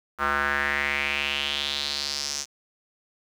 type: tone with band-pass filter sweep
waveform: square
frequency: 71.2 Hz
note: C#2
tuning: 47 cents sharp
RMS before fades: -27 dBFS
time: 0.18-2.46 s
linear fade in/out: 50 ms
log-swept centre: 1300 to 6100 Hz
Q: 4.1
effects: 8-bit